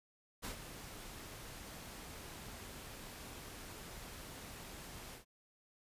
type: noise with ADSR envelope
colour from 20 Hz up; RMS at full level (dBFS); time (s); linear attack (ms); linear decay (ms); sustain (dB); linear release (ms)
pink; -42; 0.42-5.25; 30; 110; -8; 110
effects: resampled to 32000 Hz